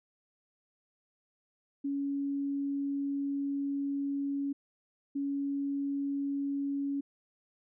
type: tone bursts at uneven times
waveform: sine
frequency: 280 Hz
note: C#4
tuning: 18 cents sharp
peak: -30 dBFS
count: 2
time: 1.84-4.53 / 5.15-7.01 s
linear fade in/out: 10 ms
effects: none